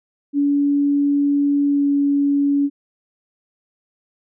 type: tone with pitch glide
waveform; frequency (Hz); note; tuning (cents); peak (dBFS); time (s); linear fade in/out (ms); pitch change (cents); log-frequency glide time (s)
sine; 285.1 to 283.3; C#4 to C#4; +49 to +38; -14; 0.33-2.7; 50; -11; 1.67-1.87
effects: none